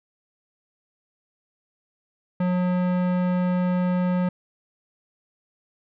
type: tone with tanh clipping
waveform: sine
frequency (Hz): 180.5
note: F#3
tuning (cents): -43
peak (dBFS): -22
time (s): 2.4-4.29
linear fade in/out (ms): 5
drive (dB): 18
effects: none